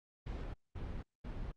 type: noise bursts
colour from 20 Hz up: brown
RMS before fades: -42 dBFS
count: 3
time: 0.26-1.52 s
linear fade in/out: 10 ms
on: 280 ms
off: 210 ms
effects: low-pass 4000 Hz 12 dB/octave + Opus 48 kbps